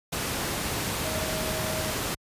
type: tone in noise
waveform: sine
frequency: 630 Hz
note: D#5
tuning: 21 cents sharp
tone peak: -34 dBFS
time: 1.05-1.91 s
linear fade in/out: 10 ms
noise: pink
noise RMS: -29 dBFS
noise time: 0.12-2.15 s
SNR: -8 dB
effects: high-pass 60 Hz 12 dB/octave + resampled to 32000 Hz